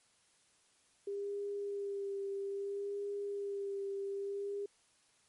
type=tone with vibrato; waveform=sine; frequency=400 Hz; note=G4; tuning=35 cents sharp; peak=-36 dBFS; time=1.07-4.66 s; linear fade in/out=5 ms; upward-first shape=sine; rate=0.61 Hz; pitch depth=21 cents each way; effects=white hiss -70 dBFS RMS until 5.28 s + MP3 48 kbps